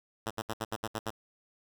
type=tone bursts; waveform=5% pulse; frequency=111.3 Hz; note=A2; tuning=20 cents sharp; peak=-21 dBFS; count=8; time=0.26-1.105 s; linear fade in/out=10 ms; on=47 ms; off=67 ms; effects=none